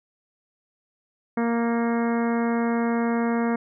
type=harmonic tone with a mistuned harmonic; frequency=233.1 Hz; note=A#3; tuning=in tune; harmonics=1 / 2 / 3 / 4 / 5 / 6 / 7 / 8 / 9; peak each=-22 / -28 / -32 / -34 / -36 / -38 / -39 / -40 / -41 dBFS; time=1.37-3.56 s; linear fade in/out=5 ms; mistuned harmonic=9; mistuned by=+45 cents; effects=none